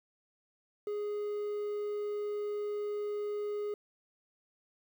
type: tone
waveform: triangle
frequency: 415.3 Hz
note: G#4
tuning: in tune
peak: -31 dBFS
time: 0.87-3.74 s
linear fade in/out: 2 ms
effects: 10-bit